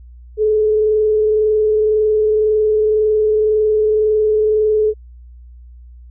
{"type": "tone with frequency modulation", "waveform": "sine", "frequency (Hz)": 429, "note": "A4", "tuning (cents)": -44, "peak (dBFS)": -11, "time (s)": [0.37, 4.94], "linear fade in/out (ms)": 50, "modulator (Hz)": 21.9, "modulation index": 0.24, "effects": ["added 60 Hz sine -36 dBFS peak until 6.1 s"]}